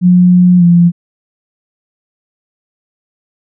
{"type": "tone with pitch glide", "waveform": "sine", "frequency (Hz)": [179.4, 172.69], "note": ["F3", "F3"], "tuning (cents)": [47, -19], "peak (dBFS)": -3, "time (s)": [0.01, 0.92], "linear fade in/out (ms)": 50, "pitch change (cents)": -66, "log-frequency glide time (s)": [0.58, 0.63], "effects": []}